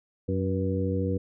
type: harmonic tone with a mistuned harmonic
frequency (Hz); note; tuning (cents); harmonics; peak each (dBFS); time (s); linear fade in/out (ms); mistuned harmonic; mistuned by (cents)
93.6; F#2; +20; 1 / 2 / 3 / 4 / 5; -28 / -31 / -32 / -36 / -31; 0.28-1.18; 10; 5; +51
effects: none